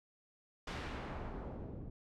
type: noise with low-pass filter sweep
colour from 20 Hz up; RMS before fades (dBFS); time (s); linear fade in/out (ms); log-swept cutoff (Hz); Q
pink; -44; 0.67-1.9; 5; 4400 to 270; 0.75
effects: none